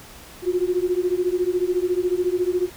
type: beating tone pair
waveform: sine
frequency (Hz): 353 / 367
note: F4 / F#4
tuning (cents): +19 / -14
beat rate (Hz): 14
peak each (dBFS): -22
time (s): 0.42-2.7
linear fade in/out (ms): 50
effects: pink hiss -43 dBFS RMS until 2.76 s